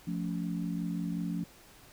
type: chord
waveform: sine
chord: F augmented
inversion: none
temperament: equal with one note detuned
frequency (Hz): 174.61 / 220 / 282.7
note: F3 / A3 / C#4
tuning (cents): 0 / 0 / +34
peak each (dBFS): -33 / -38 / -38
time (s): 0.07-1.44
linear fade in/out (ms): 5
effects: pink hiss -56 dBFS RMS until 1.92 s